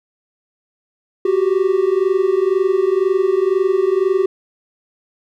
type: tone pair together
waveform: triangle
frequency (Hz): 370 / 392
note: F#4 / G4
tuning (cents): 0 / 0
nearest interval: minor second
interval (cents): 100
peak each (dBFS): -14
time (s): 1.25-4.26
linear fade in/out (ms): 5
effects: none